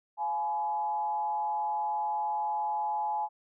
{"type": "tone with frequency modulation", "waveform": "sine", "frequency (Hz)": 846, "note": "G#5", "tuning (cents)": 32, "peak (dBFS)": -28, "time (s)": [0.17, 3.29], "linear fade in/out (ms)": 50, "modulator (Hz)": 149, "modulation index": 0.52, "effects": []}